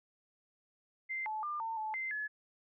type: tone with pitch steps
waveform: sine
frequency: 2084 / 865 / 1198 / 902 / 867 / 2077 / 1707 Hz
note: C7 / A5 / D6 / A5 / A5 / C7 / G#6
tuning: -7 / -30 / +34 / +43 / -26 / -13 / +47 cents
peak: -35 dBFS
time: 1.09-2.28 s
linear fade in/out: 20 ms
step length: 170 ms
effects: none